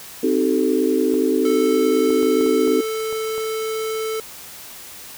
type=chord; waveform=sine; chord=A half-diminished seventh; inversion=first; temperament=equal with one note detuned; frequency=261.6 / 311.1 / 382.6 / 440 Hz; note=C4 / Eb4 / G4 / A4; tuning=0 / 0 / -42 / 0 cents; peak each=-21 dBFS; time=0.23-2.81 s; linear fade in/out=5 ms
type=clicks; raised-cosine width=1 ms; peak=-23 dBFS; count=8; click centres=1.142 / 2.105 / 2.229 / 2.41 / 2.463 / 2.676 / 3.127 / 3.38 s
type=tone; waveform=square; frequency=440 Hz; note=A4; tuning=in tune; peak=-23 dBFS; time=1.45-4.2 s; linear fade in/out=2 ms
effects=white hiss -38 dBFS RMS until 5.17 s